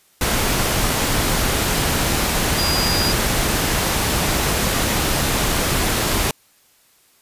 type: tone in noise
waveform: sine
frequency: 4859 Hz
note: D#8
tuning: 42 cents flat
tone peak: -21 dBFS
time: 2.58-3.12 s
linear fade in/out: 2 ms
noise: pink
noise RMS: -19 dBFS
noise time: 0.21-6.31 s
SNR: -5 dB
effects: white hiss -56 dBFS RMS until 7.21 s + resampled to 32000 Hz